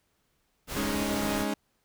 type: noise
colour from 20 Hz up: pink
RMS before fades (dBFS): -35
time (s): 0.67-1.46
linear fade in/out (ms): 50
type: chord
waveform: sawtooth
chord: Ab suspended fourth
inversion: none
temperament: equal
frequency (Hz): 207.7 / 277.2 / 311.1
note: Ab3 / Db4 / Eb4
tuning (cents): 0 / 0 / 0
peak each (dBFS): -27 / -29 / -31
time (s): 0.76-1.54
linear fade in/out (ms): 5
effects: pink hiss -73 dBFS RMS until 1.84 s